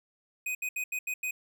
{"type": "tone bursts at uneven times", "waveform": "square", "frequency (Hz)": 2500, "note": "D#7", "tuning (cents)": 8, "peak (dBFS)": -31, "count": 6, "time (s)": [[0.46, 0.55], [0.62, 0.69], [0.76, 0.84], [0.92, 0.99], [1.07, 1.14], [1.23, 1.31]], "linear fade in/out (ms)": 5, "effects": []}